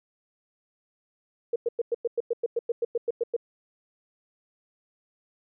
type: tone bursts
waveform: sine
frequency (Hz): 469.4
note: A#4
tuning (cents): +12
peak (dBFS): -22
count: 15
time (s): 1.53-3.365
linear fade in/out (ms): 5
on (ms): 29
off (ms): 100
effects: none